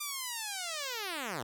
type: linear sweep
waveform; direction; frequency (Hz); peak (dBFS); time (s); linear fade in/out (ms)
5% pulse; down; 1202 to 103.83; -24; 0-1.43; 10
effects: none